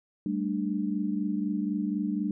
sine chord, G suspended second, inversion none, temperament equal with one note detuned, 196 / 220 / 296.6 Hz, G3 / A3 / D4, 0 / 0 / +17 cents, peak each -30 / -32 / -31 dBFS, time 0.26-2.31 s, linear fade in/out 2 ms, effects none

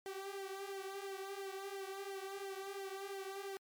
sawtooth tone with flanger, 390.7 Hz, G4, 6 cents flat, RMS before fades -45 dBFS, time 0.06-3.57 s, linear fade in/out 0 ms, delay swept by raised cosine 0.76 to 4.76 ms, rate 2.9 Hz, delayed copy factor -0.8, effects MP3 96 kbps

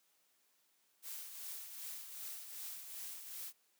blue noise with tremolo, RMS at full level -45 dBFS, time 1.02-3.53 s, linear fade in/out 50 ms, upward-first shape triangle, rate 2.6 Hz, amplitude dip 55%, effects white hiss -75 dBFS RMS until 3.79 s + high-pass 200 Hz 12 dB/octave

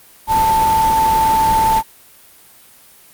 sine tone in noise, 886 Hz, A5, 12 cents sharp, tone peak -11 dBFS, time 0.27-1.83 s, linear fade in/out 50 ms, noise pink, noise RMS -23 dBFS, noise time 0.27-1.83 s, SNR +9 dB, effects white hiss -45 dBFS RMS until 3.13 s + Opus 32 kbps

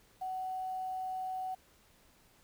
sine tone with quantisation, 749 Hz, F#5, 21 cents sharp, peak -35 dBFS, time 0.21-1.55 s, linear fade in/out 10 ms, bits 10, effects pink hiss -65 dBFS RMS until 2.43 s

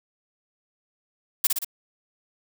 blue noise with echo, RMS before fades -19 dBFS, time 1.44-1.47 s, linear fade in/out 5 ms, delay 59 ms, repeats 3, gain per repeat -4 dB, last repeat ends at 1.647 s, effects none

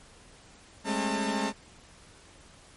sawtooth tone cluster, 202.8 / 216.1 / 269.5 / 899 Hz, G#3 / A3 / C#4 / A5, -41 / -31 / -49 / +37 cents, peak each -29 dBFS, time 0.84-1.53 s, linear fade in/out 50 ms, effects pink hiss -54 dBFS RMS until 2.76 s + MP3 48 kbps

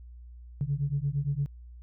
sine beating tone pair, 137.5 / 146.2 Hz, C#3 / D3, -14 / -7 cents, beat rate 8.7 Hz, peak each -29 / -29 dBFS, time 0.61-1.46 s, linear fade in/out 0 ms, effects tanh soft clip ceiling -19 dBFS + added 60 Hz sine -44 dBFS peak until 1.82 s

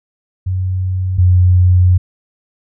sine tone pair in turn, 92.8 / 90.52 Hz, F#2 / F#2, +6 / -37 cents, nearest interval unison, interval 43 cents, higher first, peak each -14 / -6 dBFS, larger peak second, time 0.46-1.18 / 1.18-1.98 s, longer second, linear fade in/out 10 ms, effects none

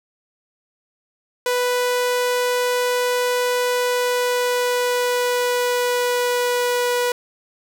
sawtooth tone with pitch glide, 493.9 to 489.1 Hz, B4 to B4, 0 to -17 cents, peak -14 dBFS, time 1.46-7.12 s, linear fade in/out 2 ms, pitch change -17 cents, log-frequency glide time 3.68-6.95 s, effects none

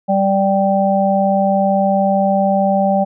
harmonic tone, 195.6 Hz, G3, 4 cents flat, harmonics 1 / 3 / 4, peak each -16 / -16 / -16 dBFS, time 0.08-3.05 s, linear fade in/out 20 ms, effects none

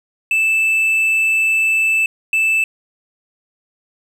triangle tone bursts at uneven times, 2637 Hz, E7, in tune, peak -11 dBFS, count 2, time 0.31-2.06 / 2.33-2.64 s, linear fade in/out 2 ms, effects none

